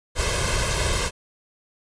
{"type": "noise with comb filter", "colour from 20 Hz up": "pink", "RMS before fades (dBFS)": -23, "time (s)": [0.15, 1.11], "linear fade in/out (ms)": 50, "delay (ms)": 1.9, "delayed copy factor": 0.75, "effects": ["resampled to 22050 Hz"]}